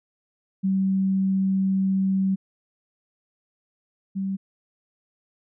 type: tone pair in turn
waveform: sine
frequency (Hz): 191.8 / 193.36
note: G3 / G3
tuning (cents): -37 / -23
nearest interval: unison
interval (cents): 14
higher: second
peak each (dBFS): -19 / -24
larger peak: first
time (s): 0.63-2.36 / 4.15-4.37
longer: first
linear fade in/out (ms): 20
effects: none